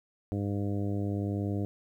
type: harmonic tone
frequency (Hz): 101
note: G#2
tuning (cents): -48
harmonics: 1 / 2 / 3 / 4 / 5 / 6 / 7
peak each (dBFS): -31 / -35 / -35 / -41 / -43 / -46 / -48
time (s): 0.32-1.65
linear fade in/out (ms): 0
effects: 11-bit